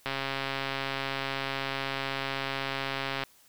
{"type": "click train", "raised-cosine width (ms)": 0.3, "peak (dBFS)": -15, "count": 433, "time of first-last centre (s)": [0.06, 3.236], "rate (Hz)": 136, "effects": ["white hiss -60 dBFS RMS until 3.48 s"]}